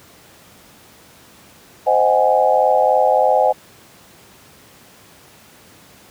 sine chord, Ab dominant seventh, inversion first, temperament just, 519.1 / 623 / 747.5 / 830.6 Hz, C5 / Eb5 / Gb5 / Ab5, -14 / +2 / +17 / 0 cents, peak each -17 dBFS, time 1.86-3.53 s, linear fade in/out 20 ms, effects pink hiss -46 dBFS RMS until 6.1 s + high-pass 100 Hz 12 dB/octave

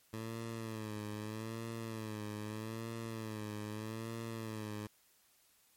15% pulse tone with vibrato, 110 Hz, A2, in tune, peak -34 dBFS, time 0.13-4.87 s, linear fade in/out 5 ms, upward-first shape sine, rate 0.8 Hz, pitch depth 72 cents each way, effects white hiss -69 dBFS RMS until 5.76 s + MP3 64 kbps

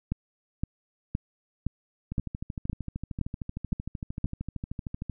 two click trains, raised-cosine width 5 ms, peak -15 / -21 dBFS, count 9 / 40, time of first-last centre 0.12-4.244 / 2.12-5.097 s, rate 1.94 / 13.1 Hz, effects none

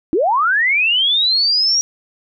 sine linear sweep, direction up, 287 to 5720 Hz, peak -12 dBFS, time 0.13-1.81 s, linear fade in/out 0 ms, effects none

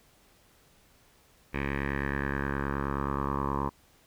10% pulse tone with low-pass filter sweep, 69.5 Hz, C#2, 5 cents sharp, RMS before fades -31 dBFS, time 1.53-3.7 s, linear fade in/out 20 ms, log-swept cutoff 2200 to 1000 Hz, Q 4.7, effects pink hiss -62 dBFS RMS until 4.06 s

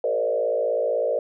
sine tone with frequency modulation, 534 Hz, C5, 35 cents sharp, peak -20 dBFS, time 0.04-1.19 s, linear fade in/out 2 ms, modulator 56 Hz, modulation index 1.6, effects none

